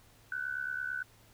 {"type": "tone with amplitude modulation", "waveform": "sine", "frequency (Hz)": 1500, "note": "F#6", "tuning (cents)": 23, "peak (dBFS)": -30, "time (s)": [0.32, 1.03], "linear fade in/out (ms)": 2, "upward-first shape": "sine", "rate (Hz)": 69, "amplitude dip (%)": 80, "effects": ["added 110 Hz sine -64 dBFS peak until 1.33 s", "pink hiss -62 dBFS RMS until 1.33 s"]}